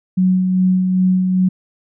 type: tone with tremolo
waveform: sine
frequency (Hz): 185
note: F#3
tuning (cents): 0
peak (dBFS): -10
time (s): 0.17-1.49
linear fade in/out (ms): 10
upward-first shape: sine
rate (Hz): 2.5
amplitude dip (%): 35
effects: none